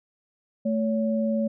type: tone pair together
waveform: sine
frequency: 220 / 563.4 Hz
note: A3 / C#5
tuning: 0 / +28 cents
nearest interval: octave + major third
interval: 1628 cents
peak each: -23 / -27 dBFS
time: 0.65-1.48 s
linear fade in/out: 10 ms
effects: none